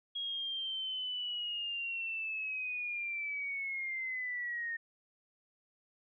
sine linear sweep, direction down, 3300 to 1835 Hz, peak -35 dBFS, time 0.15-4.77 s, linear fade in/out 10 ms, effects none

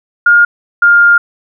sine tone pair in turn, 1418 / 1407.4 Hz, F6 / F6, +26 / +13 cents, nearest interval unison, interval 13 cents, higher first, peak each -3 dBFS, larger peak neither, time 0.26-0.45 / 0.82-1.18 s, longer second, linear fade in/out 5 ms, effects none

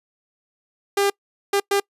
sawtooth tone bursts at uneven times, 400.2 Hz, G4, 36 cents sharp, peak -13 dBFS, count 3, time 0.97-1.1 / 1.53-1.6 / 1.71-1.8 s, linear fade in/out 5 ms, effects noise-tail reverb RT60 0.1 s tail -26 dB re dry + resampled to 32000 Hz

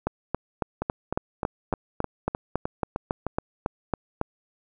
two click trains, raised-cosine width 1 ms, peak -13 / -10 dBFS, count 9 / 16, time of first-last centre 0.82-3.266 / 0.07-4.214 s, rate 3.27 / 3.62 Hz, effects none

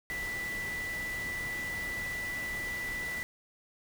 sine tone in noise, 1975.5 Hz, B6, in tune, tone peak -34 dBFS, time 0.1-3.23 s, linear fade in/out 0 ms, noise pink, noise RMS -43 dBFS, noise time 0.1-3.23 s, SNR +6 dB, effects none

